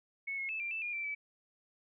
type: tone with pitch steps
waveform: sine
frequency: 2202 / 2168 / 2620 / 2373 / 2643 / 2423 / 2342 / 2301 Hz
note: C#7 / C#7 / E7 / D7 / E7 / D#7 / D7 / D7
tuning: -12 / -39 / -11 / +17 / +4 / -47 / -5 / -36 cents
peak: -35 dBFS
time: 0.27-1.15 s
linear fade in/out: 10 ms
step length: 110 ms
effects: none